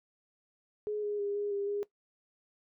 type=tone with pitch steps; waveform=sine; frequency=420.8 / 414.3 / 405.2 / 410.7 / 401.6 / 408.6 Hz; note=G#4 / G#4 / G#4 / G#4 / G4 / G#4; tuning=+23 / -4 / -43 / -19 / +42 / -28 cents; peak=-31 dBFS; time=0.87-1.83 s; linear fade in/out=0 ms; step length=160 ms; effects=noise-tail reverb RT60 0.1 s tail -18 dB re dry